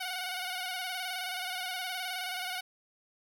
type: tone with vibrato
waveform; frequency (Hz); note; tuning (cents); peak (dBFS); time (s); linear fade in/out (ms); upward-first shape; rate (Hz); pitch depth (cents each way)
10% pulse; 735; F#5; -12; -26; 0-2.61; 10; square; 19; 37
effects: none